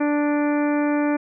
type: harmonic tone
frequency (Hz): 293.7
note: D4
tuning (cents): 0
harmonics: 1 / 2 / 3 / 4 / 5 / 6 / 7 / 8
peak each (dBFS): -19 / -26 / -30 / -35 / -34 / -36 / -40 / -37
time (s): 0-1.17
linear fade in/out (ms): 10
effects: none